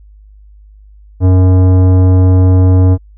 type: tone with tanh clipping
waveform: sine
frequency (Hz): 92.5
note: F#2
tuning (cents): 0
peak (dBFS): -6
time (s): 1.2-2.98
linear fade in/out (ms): 50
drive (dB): 15
effects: added 51 Hz sine -36 dBFS peak until 3.17 s